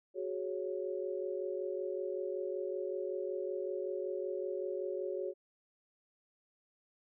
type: chord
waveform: sine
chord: F# suspended second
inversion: none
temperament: equal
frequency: 370 / 415.3 / 554.4 Hz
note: F#4 / G#4 / C#5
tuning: 0 / 0 / 0 cents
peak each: -38 / -40 / -40 dBFS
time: 0.14-5.34 s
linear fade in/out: 50 ms
effects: none